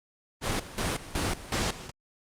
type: noise with tremolo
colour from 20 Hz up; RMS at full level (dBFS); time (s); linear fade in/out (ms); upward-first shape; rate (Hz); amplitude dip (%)
pink; -28; 0.41-1.91; 50; square; 2.7; 80
effects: low-pass 9000 Hz 12 dB/octave + Opus 32 kbps

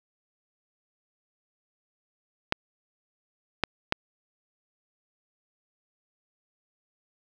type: clicks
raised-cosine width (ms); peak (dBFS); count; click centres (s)
0.3; -6; 3; 2.524 / 3.637 / 3.924
effects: none

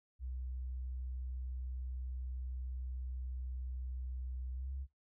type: tone with pitch glide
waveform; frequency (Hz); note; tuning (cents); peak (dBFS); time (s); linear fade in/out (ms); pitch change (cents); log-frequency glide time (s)
sine; 63.3 to 66.99; B1 to C2; +43 to +41; -39; 0.19-4.87; 50; +98; 4.54-4.72
effects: noise-tail reverb RT60 0.2 s tail -19 dB re dry

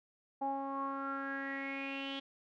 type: tone with low-pass filter sweep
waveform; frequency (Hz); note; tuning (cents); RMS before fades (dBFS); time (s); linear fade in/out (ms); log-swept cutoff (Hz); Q
sawtooth; 273.6; C#4; -23; -39; 0.41-2.2; 10; 790 to 3300; 8.8
effects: none

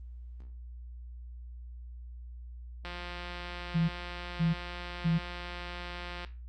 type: click train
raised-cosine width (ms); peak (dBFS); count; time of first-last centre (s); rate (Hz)
0.3; -25; 599; 2.85-6.248; 176
type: tone bursts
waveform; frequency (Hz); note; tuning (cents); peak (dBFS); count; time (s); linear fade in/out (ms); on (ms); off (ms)
sine; 164.81; E3; 0; -24; 3; 3.74-5.19; 20; 150; 500
effects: added 60 Hz sine -42 dBFS peak until 6.48 s + Opus 32 kbps

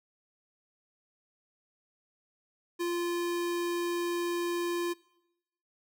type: tone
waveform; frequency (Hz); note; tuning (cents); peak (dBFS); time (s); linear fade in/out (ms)
square; 346.7; F4; -13; -30; 2.79-4.94; 20
effects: noise-tail reverb RT60 0.9 s tail -23 dB re dry

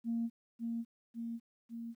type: tone with echo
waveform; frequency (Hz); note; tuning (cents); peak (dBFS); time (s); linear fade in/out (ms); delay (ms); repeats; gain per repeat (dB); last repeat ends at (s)
sine; 231.5; A#3; -12; -31; 0.04-0.3; 50; 550; 3; -3; 1.95
effects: tanh soft clip ceiling -27 dBFS + 12-bit

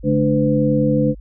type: tone cluster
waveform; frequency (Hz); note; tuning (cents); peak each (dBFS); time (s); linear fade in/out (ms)
sine; 141.8 / 213 / 294.7 / 505; C#3 / G#3 / D4 / B4; +40 / +44 / +6 / +39; -19; 0.03-1.15; 50
effects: added 50 Hz sine -34 dBFS peak until 1.2 s

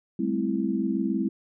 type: chord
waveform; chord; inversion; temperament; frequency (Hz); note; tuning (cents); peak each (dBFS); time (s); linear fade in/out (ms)
sine; A minor seventh; third; equal with one note detuned; 196 / 215.6 / 261.6 / 329.6; G3 / A3 / C4 / E4; 0 / -35 / 0 / 0; -29; 0.19-1.29; 5
effects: none

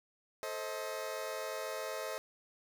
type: chord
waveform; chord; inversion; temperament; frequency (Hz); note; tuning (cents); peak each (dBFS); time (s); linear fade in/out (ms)
sawtooth; A diminished; none; just; 440 / 528 / 633.6; A4 / C5 / Eb5; 0 / +16 / +31; -40 / -38 / -37; 0.43-2.18; 0
effects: none

